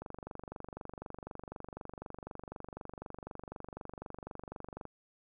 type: click train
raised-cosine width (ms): 1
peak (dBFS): -29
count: 117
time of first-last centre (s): 0.02-4.853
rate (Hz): 24
effects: none